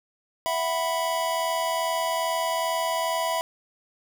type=chord; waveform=square; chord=E suspended second; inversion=none; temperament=just; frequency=659.3 / 741.7 / 988.9 Hz; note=E5 / F#5 / B5; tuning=0 / +4 / +2 cents; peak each=-28 / -34 / -28 dBFS; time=0.46-3.41 s; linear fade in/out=0 ms; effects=none